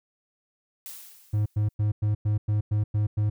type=noise with exponential decay; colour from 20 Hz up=blue; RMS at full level=-38 dBFS; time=0.86-1.74 s; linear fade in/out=0 ms; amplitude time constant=190 ms
type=tone bursts; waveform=triangle; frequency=105.3 Hz; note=G#2; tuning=24 cents sharp; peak=-19 dBFS; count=9; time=1.33-3.3 s; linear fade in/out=10 ms; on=130 ms; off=100 ms
effects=none